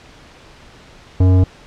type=tone with tanh clipping; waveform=sine; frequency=92.5 Hz; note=F#2; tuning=in tune; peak=-10 dBFS; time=1.2-1.44 s; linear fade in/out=5 ms; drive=14 dB; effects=pink hiss -43 dBFS RMS until 1.66 s + low-pass 5000 Hz 12 dB/octave